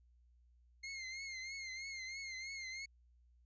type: tone with vibrato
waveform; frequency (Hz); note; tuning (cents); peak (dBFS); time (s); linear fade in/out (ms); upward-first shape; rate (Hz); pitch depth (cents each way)
sawtooth; 2122; C7; +24; -40; 0.83-2.86; 10; triangle; 3.1; 71
effects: added 60 Hz sine -65 dBFS peak until 3.45 s + resampled to 16000 Hz